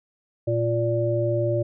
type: harmonic tone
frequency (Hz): 116.54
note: A#2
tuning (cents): 0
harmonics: 1 / 3 / 5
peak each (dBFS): -24 / -26 / -24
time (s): 0.47-1.63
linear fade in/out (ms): 10
effects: none